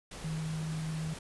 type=tone in noise; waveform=sine; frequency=158.3 Hz; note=D#3; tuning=30 cents sharp; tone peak=-33 dBFS; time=0.24-1.14 s; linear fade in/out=5 ms; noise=pink; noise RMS=-45 dBFS; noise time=0.11-1.19 s; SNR=+9 dB; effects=resampled to 24000 Hz